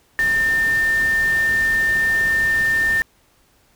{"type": "tone in noise", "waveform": "sine", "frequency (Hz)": 1800, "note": "A6", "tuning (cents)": 39, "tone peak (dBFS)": -15, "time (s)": [0.19, 3.02], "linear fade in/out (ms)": 0, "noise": "pink", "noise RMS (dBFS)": -32, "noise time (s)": [0.19, 3.02], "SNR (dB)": 14, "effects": ["pink hiss -58 dBFS RMS until 3.75 s"]}